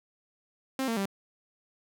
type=tone with pitch steps; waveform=sawtooth; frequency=265.2 / 228.2 / 196.39 Hz; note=C4 / A#3 / G3; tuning=+23 / -37 / +3 cents; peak=-24 dBFS; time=0.79-1.057 s; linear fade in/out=2 ms; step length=89 ms; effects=none